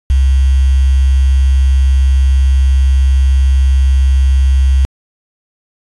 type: tone with quantisation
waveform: sine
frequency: 66.5 Hz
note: C2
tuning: 29 cents sharp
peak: -6 dBFS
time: 0.1-4.85 s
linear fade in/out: 0 ms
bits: 5
effects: resampled to 24000 Hz